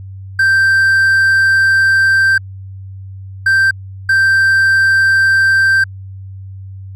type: tone bursts at uneven times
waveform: triangle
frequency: 1568 Hz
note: G6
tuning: in tune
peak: -6 dBFS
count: 3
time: 0.39-2.38 / 3.46-3.71 / 4.09-5.84 s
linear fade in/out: 5 ms
effects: added 96 Hz sine -27 dBFS peak until 6.95 s